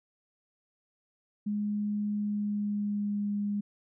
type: tone with pitch glide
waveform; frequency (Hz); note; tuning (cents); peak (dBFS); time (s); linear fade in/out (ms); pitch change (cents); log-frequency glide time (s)
sine; 207.7 to 204.7; G#3 to G#3; 0 to -25; -28; 1.46-3.61; 10; -25; 2.15-3.32
effects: none